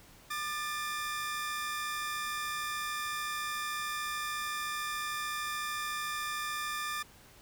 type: tone pair together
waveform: sawtooth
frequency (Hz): 1200 / 1763.2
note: D6 / A6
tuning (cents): +37 / +3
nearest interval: perfect fifth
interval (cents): 666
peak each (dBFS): -32 / -35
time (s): 0.3-7.03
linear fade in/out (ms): 10
effects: pink hiss -57 dBFS RMS until 7.41 s